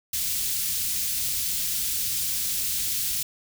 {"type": "band-stop noise", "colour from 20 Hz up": "white", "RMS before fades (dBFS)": -27, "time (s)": [0.13, 3.23], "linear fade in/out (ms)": 5, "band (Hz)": [140, 3400], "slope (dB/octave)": 12, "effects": []}